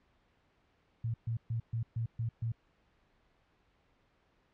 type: tone bursts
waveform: sine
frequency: 114.6 Hz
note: A#2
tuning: 29 cents flat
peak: -31 dBFS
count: 7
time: 1.04-2.52 s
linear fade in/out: 5 ms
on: 100 ms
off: 130 ms
effects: pink hiss -71 dBFS RMS until 4.53 s + low-pass 3000 Hz 12 dB/octave